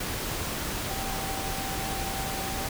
sine tone in noise, 776 Hz, G5, 18 cents flat, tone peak -36 dBFS, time 0.89-2.67 s, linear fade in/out 5 ms, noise pink, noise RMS -32 dBFS, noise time 0-2.69 s, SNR -7 dB, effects none

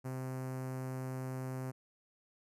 sawtooth tone with notch filter, 130 Hz, C3, 11 cents flat, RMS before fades -40 dBFS, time 0.04-1.72 s, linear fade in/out 20 ms, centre 3500 Hz, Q 0.51, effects resampled to 32000 Hz

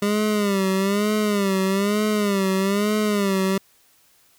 25% pulse tone with vibrato, 201.4 Hz, G3, 47 cents sharp, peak -15 dBFS, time 0.02-3.58 s, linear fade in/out 5 ms, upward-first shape sine, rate 1.1 Hz, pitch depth 100 cents each way, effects white hiss -58 dBFS RMS until 4.38 s

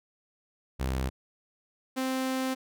sawtooth tone pair in turn, 65.3 / 261.2 Hz, C2 / C4, -3 / -3 cents, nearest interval 2 octaves, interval 2400 cents, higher second, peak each -24 / -24 dBFS, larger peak neither, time 0.79-1.1 / 1.96-2.55 s, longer second, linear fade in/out 20 ms, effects none

